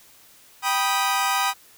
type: chord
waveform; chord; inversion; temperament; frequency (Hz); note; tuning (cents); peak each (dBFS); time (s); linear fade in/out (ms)
sawtooth; G augmented; none; equal with one note detuned; 784 / 980.4 / 1244.5; G5 / B5 / D#6; 0 / -13 / 0; -21; 0.62-1.54; 50
effects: white hiss -52 dBFS RMS until 1.77 s